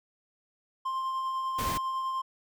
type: tone with tremolo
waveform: triangle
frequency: 1052 Hz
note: C6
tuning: 9 cents sharp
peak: -26 dBFS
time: 0.85-2.22 s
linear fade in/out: 10 ms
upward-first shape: triangle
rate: 10 Hz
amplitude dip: 30%
type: noise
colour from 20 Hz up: pink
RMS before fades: -34 dBFS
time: 1.58-1.78 s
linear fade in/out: 10 ms
effects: none